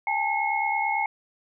sine tone cluster, 813 / 882 / 2171 Hz, G#5 / A5 / C#7, -37 / +4 / -37 cents, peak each -27 dBFS, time 0.07-1.06 s, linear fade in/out 2 ms, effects none

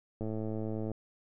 click train, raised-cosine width 2 ms, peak -24 dBFS, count 78, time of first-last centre 0.21-0.916 s, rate 109 Hz, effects none

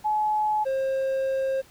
sine / triangle tone pair in turn, 852 / 533.5 Hz, G#5 / C5, +44 / +34 cents, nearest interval minor sixth, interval 810 cents, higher first, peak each -21 dBFS, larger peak neither, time 0.04-0.65 / 0.65-1.62 s, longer second, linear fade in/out 20 ms, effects pink hiss -54 dBFS RMS until 1.7 s

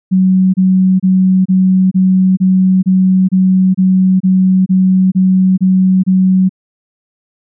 sine tone bursts, 187.1 Hz, F#3, 20 cents sharp, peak -6 dBFS, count 14, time 0.11-6.494 s, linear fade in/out 20 ms, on 430 ms, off 28 ms, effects none

